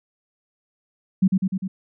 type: tone with echo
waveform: sine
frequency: 189.3 Hz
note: F#3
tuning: 40 cents sharp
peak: -12 dBFS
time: 1.22-1.28 s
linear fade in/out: 10 ms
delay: 100 ms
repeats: 4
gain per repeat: -3 dB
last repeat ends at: 1.68 s
effects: none